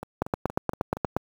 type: two click trains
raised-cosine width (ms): 1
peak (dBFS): -9 / -20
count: 9 / 5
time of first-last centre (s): 0.22-1.166 / 0.03-0.969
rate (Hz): 8.46 / 4.26
effects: high-pass 60 Hz 12 dB/octave + 7-bit